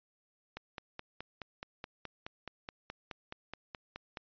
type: click train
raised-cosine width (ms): 0.3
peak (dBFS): -25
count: 18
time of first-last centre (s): 0.57-4.172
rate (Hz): 4.72
effects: resampled to 11025 Hz